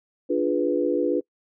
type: chord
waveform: sine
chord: D diminished seventh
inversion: none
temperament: equal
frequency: 293.7 / 349.2 / 415.3 / 493.9 Hz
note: D4 / F4 / Ab4 / Cb5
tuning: 0 / 0 / 0 / 0 cents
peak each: -25 / -25 / -28 / -25 dBFS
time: 0.29-1.21 s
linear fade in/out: 20 ms
effects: noise-tail reverb RT60 0.1 s tail -25 dB re dry